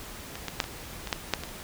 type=clicks; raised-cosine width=0.2 ms; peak=-19 / -14 / -6 / -19 / -18 / -8 / -6 / -18 / -27 dBFS; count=9; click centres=0.355 / 0.483 / 0.602 / 0.641 / 1.073 / 1.128 / 1.337 / 1.436 / 1.49 s; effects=pink hiss -42 dBFS RMS until 1.63 s